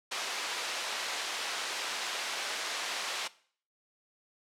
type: band-pass noise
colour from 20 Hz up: white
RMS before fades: -36 dBFS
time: 0.11-3.28 s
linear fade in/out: 10 ms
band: 520 to 4500 Hz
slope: 12 dB/octave
effects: noise-tail reverb RT60 0.5 s tail -19 dB re dry + low-pass 12000 Hz 12 dB/octave